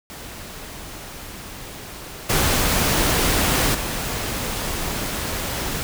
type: noise with level steps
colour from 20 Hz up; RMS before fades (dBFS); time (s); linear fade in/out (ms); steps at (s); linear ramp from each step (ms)
pink; -36 / -19 / -26; 0.1-5.83; 0; 2.29 / 3.74; 10
effects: none